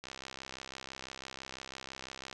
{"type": "click train", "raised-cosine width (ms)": 0.2, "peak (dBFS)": -25, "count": 152, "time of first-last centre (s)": [0.04, 2.328], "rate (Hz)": 66, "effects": ["resampled to 22050 Hz"]}